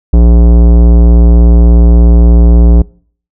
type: tone with tanh clipping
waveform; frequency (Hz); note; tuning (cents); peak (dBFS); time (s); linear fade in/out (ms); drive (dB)
sine; 58.27; A#1; 0; -3; 0.13-2.82; 5; 17
effects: noise-tail reverb RT60 0.5 s tail -24 dB re dry